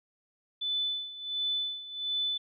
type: tone with tremolo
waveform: sine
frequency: 3500 Hz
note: A7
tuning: 10 cents flat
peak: -27 dBFS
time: 0.61-2.38 s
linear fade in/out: 10 ms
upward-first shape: sine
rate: 1.4 Hz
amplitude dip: 80%
effects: none